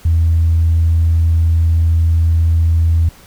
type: tone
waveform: sine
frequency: 82.4 Hz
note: E2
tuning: in tune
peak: -8 dBFS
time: 0.05-3.09 s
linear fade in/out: 5 ms
effects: tanh soft clip ceiling -5 dBFS + pink hiss -43 dBFS RMS until 3.26 s